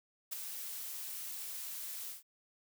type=noise with ADSR envelope; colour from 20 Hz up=blue; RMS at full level=-36 dBFS; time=0.31-2.23 s; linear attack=20 ms; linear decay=9 ms; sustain=-7 dB; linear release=150 ms; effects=none